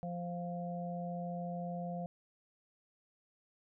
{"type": "harmonic tone", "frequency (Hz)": 174.61, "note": "F3", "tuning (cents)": 0, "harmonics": [1, 3, 4], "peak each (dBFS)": [-39, -45, -43], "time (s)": [0.03, 2.06], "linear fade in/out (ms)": 0, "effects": []}